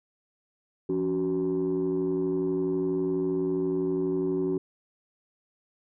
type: tone cluster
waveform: sine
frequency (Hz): 170.4 / 282.1 / 374.3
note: F3 / C#4 / F#4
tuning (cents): -42 / +30 / +20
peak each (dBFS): -32 / -28 / -25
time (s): 0.89-4.58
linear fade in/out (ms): 5
effects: tanh soft clip ceiling -20 dBFS

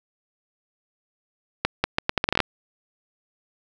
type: accelerating click train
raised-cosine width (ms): 0.3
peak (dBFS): -3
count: 12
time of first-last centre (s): 1.65-2.403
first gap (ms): 190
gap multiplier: 0.76
effects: none

